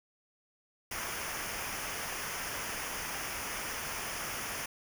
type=noise with comb filter; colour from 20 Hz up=pink; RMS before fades=-38 dBFS; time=0.91-4.66 s; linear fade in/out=5 ms; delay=0.25 ms; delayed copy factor=-0.7; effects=none